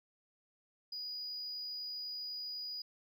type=tone; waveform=sine; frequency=4916 Hz; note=D#8; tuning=22 cents flat; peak=-38 dBFS; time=0.92-2.82 s; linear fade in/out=5 ms; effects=tanh soft clip ceiling -37 dBFS